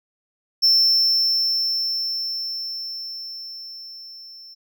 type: tone with level ramp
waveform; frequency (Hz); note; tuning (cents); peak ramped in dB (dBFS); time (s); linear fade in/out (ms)
triangle; 5360; E8; +28; -11 to -39; 0.62-4.55; 20
effects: none